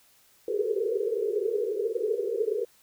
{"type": "band-pass noise", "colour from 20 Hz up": "pink", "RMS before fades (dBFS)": -28, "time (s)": [0.48, 2.65], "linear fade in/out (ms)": 5, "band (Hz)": [400, 470], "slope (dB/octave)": 96, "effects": ["white hiss -61 dBFS RMS until 2.82 s"]}